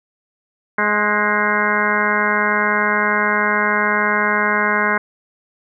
harmonic tone with a mistuned harmonic, 209.8 Hz, G#3, 18 cents sharp, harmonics 1 / 2 / 3 / 4 / 5 / 6 / 7 / 8 / 9 / 10, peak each -25 / -25 / -26 / -27 / -21 / -27 / -21 / -22 / -25 / -24 dBFS, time 0.78-4.98 s, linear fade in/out 5 ms, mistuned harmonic 8, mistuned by -49 cents, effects none

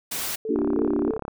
white noise, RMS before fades -29 dBFS, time 0.11-0.36 s, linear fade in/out 10 ms
sine tone bursts, 440 Hz, A4, in tune, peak -27 dBFS, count 3, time 0.45-1.18 s, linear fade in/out 2 ms, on 110 ms, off 200 ms
sine chord, G minor seventh, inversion first, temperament equal with one note detuned, 235 / 293.7 / 349.2 / 392 Hz, Bb3 / D4 / F4 / G4, +14 / 0 / 0 / 0 cents, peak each -28 / -24 / -28 / -27 dBFS, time 0.49-1.11 s, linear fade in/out 5 ms
click train, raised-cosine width 1 ms, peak -18 dBFS, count 26, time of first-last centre 0.56-1.28 s, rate 34.7 Hz
effects none

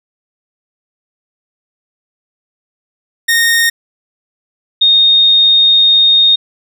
sawtooth / sine tone pair in turn, 1849 / 3698 Hz, A#6 / A#7, -15 / -15 cents, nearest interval octave, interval 1200 cents, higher second, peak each -5 dBFS, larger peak neither, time 3.28-3.7 / 4.81-6.36 s, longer second, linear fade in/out 10 ms, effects none

